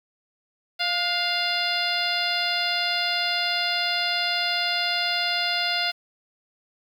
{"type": "harmonic tone with a mistuned harmonic", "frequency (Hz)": 698.5, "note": "F5", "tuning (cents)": 0, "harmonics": [1, 2, 3, 4, 5, 6, 7], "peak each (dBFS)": [-30, -30, -30, -30, -30, -30, -30], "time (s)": [0.79, 5.92], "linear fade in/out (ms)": 20, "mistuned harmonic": 2, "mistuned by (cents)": 45, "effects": ["8-bit"]}